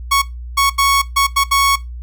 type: tone bursts at uneven times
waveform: sawtooth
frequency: 1108.7 Hz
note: C#6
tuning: in tune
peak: -7 dBFS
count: 6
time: 0.11-0.22 / 0.57-0.7 / 0.78-1.02 / 1.16-1.27 / 1.36-1.44 / 1.51-1.76 s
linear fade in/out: 10 ms
effects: noise-tail reverb RT60 0.2 s tail -19 dB re dry + added 60 Hz sine -26 dBFS peak until 2.02 s